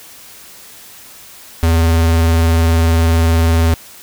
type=tone with vibrato; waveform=square; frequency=82.41 Hz; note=E2; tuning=in tune; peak=-10 dBFS; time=1.63-3.74 s; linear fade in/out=0 ms; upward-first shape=sine; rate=20 Hz; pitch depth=35 cents each way; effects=white hiss -38 dBFS RMS until 4.02 s